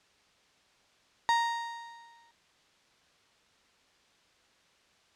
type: tone with exponential decay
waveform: 35% pulse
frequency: 932.3 Hz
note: A#5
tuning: in tune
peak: -20 dBFS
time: 1.29-2.31 s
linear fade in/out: 0 ms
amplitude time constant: 220 ms
effects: white hiss -65 dBFS RMS until 5.15 s + low-pass 5000 Hz 12 dB/octave

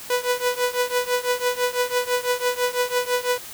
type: tone with tremolo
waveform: sawtooth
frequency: 493.9 Hz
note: B4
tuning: in tune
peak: -13 dBFS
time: 0.1-3.38 s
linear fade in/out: 2 ms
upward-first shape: triangle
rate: 6 Hz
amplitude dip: 95%
effects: white hiss -38 dBFS RMS until 3.53 s

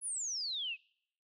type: exponential sweep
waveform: sine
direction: down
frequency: 10650 to 2477 Hz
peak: -35 dBFS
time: 0.01-0.77 s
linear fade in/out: 50 ms
effects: noise-tail reverb RT60 0.7 s tail -26 dB re dry

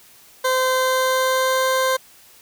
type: tone with pitch glide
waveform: 20% pulse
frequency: 516 to 521.7 Hz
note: C5 to C5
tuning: -24 to -5 cents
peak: -12 dBFS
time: 0.44-1.97 s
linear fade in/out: 10 ms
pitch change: +19 cents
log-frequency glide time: 0.73-1.67 s
effects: white hiss -49 dBFS RMS until 2.41 s

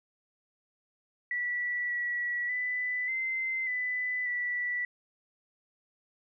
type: tone with pitch steps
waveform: sine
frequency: 1953 / 1937 / 1993 / 2071 / 1997 / 1960 Hz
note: B6 / B6 / B6 / C7 / B6 / B6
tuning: -20 / -34 / +15 / -18 / +19 / -14 cents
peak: -29 dBFS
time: 1.31-4.85 s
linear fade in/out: 2 ms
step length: 590 ms
effects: none

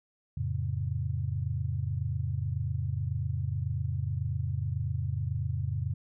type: chord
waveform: sine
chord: F augmented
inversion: none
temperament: just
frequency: 87.31 / 109.13 / 136.42 Hz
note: F2 / A2 / C#3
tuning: 0 / -14 / -27 cents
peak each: -33 dBFS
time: 0.37-5.94 s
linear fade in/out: 5 ms
effects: none

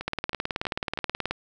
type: two click trains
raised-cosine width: 0.3 ms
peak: -17 / -11 dBFS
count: 4 / 24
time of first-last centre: 0.01-0.975 / 0.08-1.31 s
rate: 3.11 / 18.7 Hz
effects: none

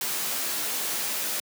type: noise with comb filter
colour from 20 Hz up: white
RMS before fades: -29 dBFS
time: 0.01-1.4 s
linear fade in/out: 2 ms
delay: 14 ms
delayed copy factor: +0.6
effects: high-pass 200 Hz 12 dB/octave

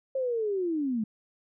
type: linear sweep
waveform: sine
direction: down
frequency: 540 to 207.7 Hz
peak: -26 dBFS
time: 0.15-1.04 s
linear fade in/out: 5 ms
effects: none

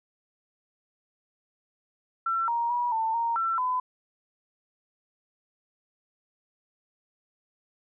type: tone with pitch steps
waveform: sine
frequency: 1347 / 938 / 966 / 893 / 929 / 1344 / 1008 Hz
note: E6 / A#5 / B5 / A5 / A#5 / E6 / B5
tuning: +37 / +11 / -39 / +25 / -6 / +33 / +35 cents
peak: -24 dBFS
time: 2.26-3.8 s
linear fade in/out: 5 ms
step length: 220 ms
effects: none

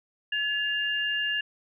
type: tone pair together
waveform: sine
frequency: 1702.8 / 2804 Hz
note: G#6 / F7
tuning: +43 / +6 cents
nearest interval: major sixth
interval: 863 cents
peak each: -28 dBFS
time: 0.32-1.41 s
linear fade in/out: 5 ms
effects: none

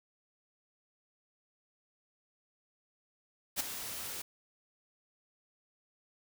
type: noise with ADSR envelope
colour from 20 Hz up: white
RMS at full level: -30 dBFS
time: 3.56-4.22 s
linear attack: 41 ms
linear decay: 9 ms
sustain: -11 dB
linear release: 6 ms
effects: none

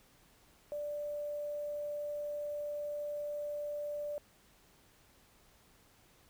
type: tone with quantisation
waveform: sine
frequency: 588 Hz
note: D5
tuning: 2 cents sharp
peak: -36 dBFS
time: 0.72-4.18 s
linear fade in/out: 0 ms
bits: 10
effects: pink hiss -65 dBFS RMS until 6.29 s

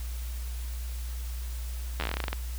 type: slowing click train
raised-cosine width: 0.3 ms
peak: -14 dBFS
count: 14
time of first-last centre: 2-2.33 s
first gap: 11 ms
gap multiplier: 1.13
effects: added 60 Hz sine -32 dBFS peak until 2.58 s + white hiss -47 dBFS RMS until 2.58 s

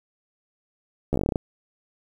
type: slowing click train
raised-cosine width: 2 ms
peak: -10 dBFS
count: 11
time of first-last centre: 1.13-1.358 s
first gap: 13 ms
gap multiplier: 1.12
effects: 8-bit

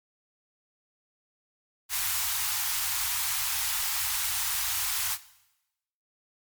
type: band-stop noise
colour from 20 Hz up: white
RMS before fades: -29 dBFS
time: 1.89-5.18 s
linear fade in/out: 50 ms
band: 110 to 770 Hz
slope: 48 dB/octave
effects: noise-tail reverb RT60 0.9 s tail -17 dB re dry + MP3 96 kbps

